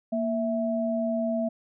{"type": "tone pair together", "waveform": "sine", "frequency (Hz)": [233.1, 657.4], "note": ["A#3", "E5"], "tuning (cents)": [0, -5], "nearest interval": "octave + tritone", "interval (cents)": 1795, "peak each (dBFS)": -27, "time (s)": [0.12, 1.49], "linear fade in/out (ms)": 10, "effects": []}